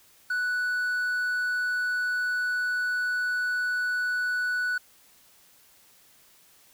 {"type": "tone", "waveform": "triangle", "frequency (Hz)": 1481, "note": "F#6", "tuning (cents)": 1, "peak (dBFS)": -23, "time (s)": [0.3, 4.78], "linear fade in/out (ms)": 5, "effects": ["white hiss -58 dBFS RMS until 6.73 s"]}